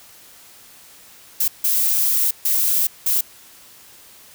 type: noise bursts at uneven times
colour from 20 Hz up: violet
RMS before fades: -18 dBFS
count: 4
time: 1.4-1.48 / 1.64-2.31 / 2.45-2.87 / 3.06-3.21 s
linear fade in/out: 5 ms
effects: white hiss -46 dBFS RMS until 4.34 s